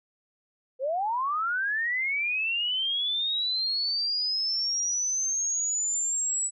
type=linear sweep; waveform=sine; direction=up; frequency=493.9 to 7902 Hz; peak=-25 dBFS; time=0.79-6.51 s; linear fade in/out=50 ms; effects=none